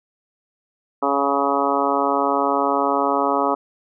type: harmonic tone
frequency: 140 Hz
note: C#3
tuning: 18 cents sharp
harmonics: 2 / 3 / 4 / 5 / 6 / 7 / 8 / 9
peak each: -25 / -25 / -25 / -25 / -25 / -25 / -25 / -25 dBFS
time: 1.02-3.55 s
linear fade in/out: 10 ms
effects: none